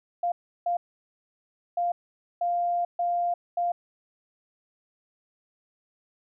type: tone bursts at uneven times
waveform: sine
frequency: 698.5 Hz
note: F5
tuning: in tune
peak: -23 dBFS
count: 6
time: 0.23-0.32 / 0.66-0.77 / 1.77-1.92 / 2.41-2.85 / 2.99-3.34 / 3.57-3.72 s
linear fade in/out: 5 ms
effects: none